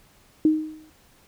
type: tone with exponential decay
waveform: sine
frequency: 311.1 Hz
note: D#4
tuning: in tune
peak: -12 dBFS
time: 0.45-0.9 s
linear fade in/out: 2 ms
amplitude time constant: 96 ms
effects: pink hiss -57 dBFS RMS until 1.27 s